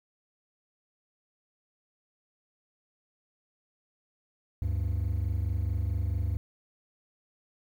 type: tone pair together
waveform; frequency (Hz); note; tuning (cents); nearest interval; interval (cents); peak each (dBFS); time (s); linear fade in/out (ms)
triangle; 73.42 / 98; D2 / G2; 0 / 0; perfect fourth; 500; -27; 4.62-6.37; 0
effects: tanh soft clip ceiling -19 dBFS + 10-bit